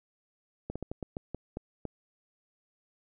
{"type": "slowing click train", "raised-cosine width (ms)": 2, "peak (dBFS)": -22, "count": 9, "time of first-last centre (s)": [0.7, 1.853], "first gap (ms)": 56, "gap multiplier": 1.26, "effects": []}